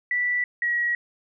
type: tone pair in turn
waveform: sine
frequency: 1965 / 1911.3 Hz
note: B6 / A#6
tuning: -9 / +43 cents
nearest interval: unison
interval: 48 cents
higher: first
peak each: -21 dBFS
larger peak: neither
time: 0.11-0.44 / 0.62-0.95 s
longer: neither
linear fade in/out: 2 ms
effects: none